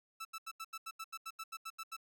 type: tone bursts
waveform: sawtooth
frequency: 1318.5 Hz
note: E6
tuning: in tune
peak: -38 dBFS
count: 14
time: 0.2-1.967 s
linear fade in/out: 10 ms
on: 51 ms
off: 81 ms
effects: none